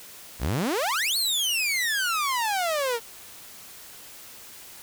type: exponential two-way sweep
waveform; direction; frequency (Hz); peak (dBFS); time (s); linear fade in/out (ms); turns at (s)
sawtooth; up then down; 51.2 to 4435 to 446.3; -20; 0.39-3; 50; 1.17
effects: white hiss -45 dBFS RMS until 4.82 s